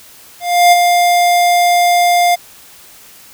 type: tone with ADSR envelope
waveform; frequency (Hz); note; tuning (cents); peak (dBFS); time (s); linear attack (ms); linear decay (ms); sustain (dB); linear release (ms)
square; 703; F5; +11; -4; 0.4-2.36; 320; 25; -5; 19
effects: white hiss -40 dBFS RMS until 3.33 s